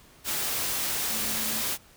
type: tone in noise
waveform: sine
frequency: 220 Hz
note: A3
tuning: in tune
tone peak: -40 dBFS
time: 1.09-1.63 s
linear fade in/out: 50 ms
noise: white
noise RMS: -29 dBFS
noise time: 0.24-1.78 s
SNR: -14 dB
effects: pink hiss -55 dBFS RMS until 1.96 s